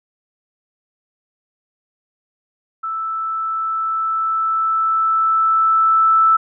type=tone with level ramp; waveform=sine; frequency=1318.5 Hz; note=E6; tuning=in tune; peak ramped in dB=-21 to -9 dBFS; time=2.83-6.37 s; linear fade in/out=10 ms; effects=none